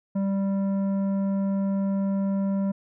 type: tone with tanh clipping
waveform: sine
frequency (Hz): 196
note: G3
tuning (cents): 0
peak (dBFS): -24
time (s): 0.15-2.72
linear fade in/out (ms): 10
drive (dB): 10
effects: none